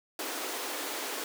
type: high-pass noise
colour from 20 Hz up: pink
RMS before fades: -36 dBFS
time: 0.19-1.24 s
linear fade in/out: 2 ms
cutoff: 280 Hz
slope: 48 dB/octave
effects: none